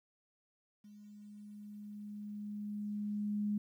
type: tone with level ramp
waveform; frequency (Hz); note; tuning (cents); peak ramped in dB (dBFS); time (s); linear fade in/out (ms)
sine; 207.7; G#3; 0; -53 to -31; 0.84-3.58; 5
effects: 12-bit